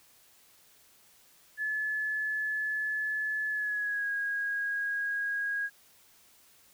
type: tone with pitch glide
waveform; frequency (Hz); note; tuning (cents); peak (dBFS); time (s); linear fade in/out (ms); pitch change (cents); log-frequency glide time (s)
sine; 1721 to 1641.4; A6 to G#6; -39 to -21; -29; 1.57-5.7; 50; -82; 3.48-4.11
effects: white hiss -61 dBFS RMS until 6.73 s